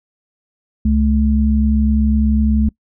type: tone pair together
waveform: sine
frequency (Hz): 68 / 215.9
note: C#2 / A3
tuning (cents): -33 / -33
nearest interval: octave + minor sixth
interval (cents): 2000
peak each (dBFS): -14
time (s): 0.85-2.69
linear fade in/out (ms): 5
effects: noise-tail reverb RT60 0.1 s tail -23 dB re dry